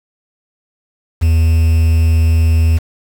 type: tone with quantisation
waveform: triangle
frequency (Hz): 81.7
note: E2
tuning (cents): -15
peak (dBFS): -6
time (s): 1.21-2.79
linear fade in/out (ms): 20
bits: 5
effects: none